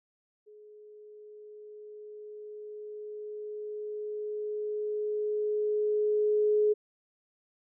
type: tone with level ramp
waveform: sine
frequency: 422 Hz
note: G#4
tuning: 28 cents sharp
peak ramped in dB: -50 to -21 dBFS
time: 0.46-6.74 s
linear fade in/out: 20 ms
effects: none